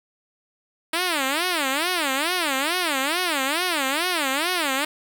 5% pulse tone with vibrato, 311.1 Hz, D#4, in tune, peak -10 dBFS, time 0.93-4.85 s, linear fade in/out 5 ms, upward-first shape sine, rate 2.3 Hz, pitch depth 290 cents each way, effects none

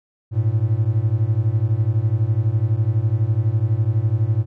triangle beating tone pair, 103.83 / 115.83 Hz, G#2 / A#2, 0 / -11 cents, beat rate 12 Hz, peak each -17 dBFS, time 0.31-4.46 s, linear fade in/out 50 ms, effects none

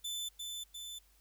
sawtooth tone with echo, 3518 Hz, A7, 1 cent flat, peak -34 dBFS, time 0.04-0.29 s, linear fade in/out 10 ms, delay 350 ms, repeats 2, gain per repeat -3 dB, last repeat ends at 0.99 s, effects added 50 Hz sine -66 dBFS peak until 1.2 s + white hiss -69 dBFS RMS until 1.2 s

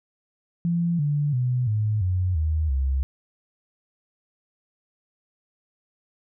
sine tone with pitch steps, 170.8 / 146.14 / 125.03 / 106.98 / 91.53 / 78.31 / 67 Hz, F3 / D3 / B2 / A2 / F#2 / D#2 / C2, -38 / -8 / +22 / -48 / -18 / +12 / +42 cents, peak -20 dBFS, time 0.65-3.03 s, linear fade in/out 0 ms, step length 340 ms, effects none

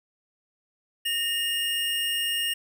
square tone pair together, 1841 / 2844 Hz, A#6 / F7, -22 / +31 cents, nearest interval minor sixth, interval 753 cents, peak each -34 / -26 dBFS, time 1.05-2.54 s, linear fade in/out 10 ms, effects none

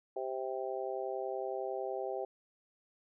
harmonic tone, 130.81 Hz, C3, in tune, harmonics 3 / 4 / 5 / 6, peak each -39 / -40 / -41 / -42 dBFS, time 0.16-2.25 s, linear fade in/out 5 ms, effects none

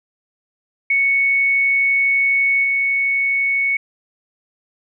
sine tone with level steps, 2217 Hz, C#7, in tune, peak -13 / -15 dBFS, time 0.9-3.77 s, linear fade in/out 5 ms, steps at 2.63 s, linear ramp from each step 20 ms, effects none

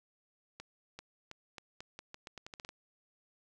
accelerating click train, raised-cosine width 0.2 ms, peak -28 dBFS, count 14, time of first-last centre 0.6-2.691 s, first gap 390 ms, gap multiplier 0.83, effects none

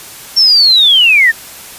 sine linear sweep, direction down, 5480 to 1751 Hz, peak -4 dBFS, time 0.36-1.32 s, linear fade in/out 20 ms, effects white hiss -31 dBFS RMS until 1.78 s + resampled to 32000 Hz

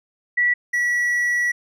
sine / triangle tone pair in turn, 1949 / 1939.2 Hz, B6 / B6, -23 / -32 cents, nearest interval unison, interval 9 cents, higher first, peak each -15 / -16 dBFS, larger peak first, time 0.37-0.54 / 0.73-1.52 s, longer second, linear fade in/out 10 ms, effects none

